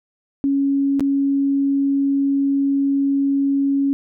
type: tone with dropouts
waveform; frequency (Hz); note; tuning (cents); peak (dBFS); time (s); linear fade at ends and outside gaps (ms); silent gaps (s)
sine; 277.2; C#4; 0; -15; 0.44-3.93; 0; 0.996-1.006
effects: none